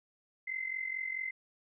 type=tone with amplitude modulation; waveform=sine; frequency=2066 Hz; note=C7; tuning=22 cents flat; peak=-31 dBFS; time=0.47-1.31 s; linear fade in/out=10 ms; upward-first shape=sine; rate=44.6 Hz; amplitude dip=75%; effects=none